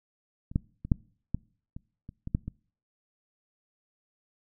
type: clicks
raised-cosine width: 5 ms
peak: -29 / -12 / -24 / -9 / -16 / -27 / -29 / -23 / -12 / -22 dBFS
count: 10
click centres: 0.515 / 0.559 / 0.85 / 0.918 / 1.346 / 1.765 / 2.091 / 2.274 / 2.349 / 2.48 s
effects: noise-tail reverb RT60 0.5 s tail -25 dB re dry